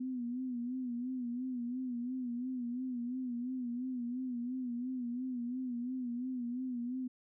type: tone with vibrato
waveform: sine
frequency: 248.2 Hz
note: B3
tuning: 9 cents sharp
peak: -35 dBFS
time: 0-7.08 s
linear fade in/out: 10 ms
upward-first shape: sine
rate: 2.9 Hz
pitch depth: 79 cents each way
effects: none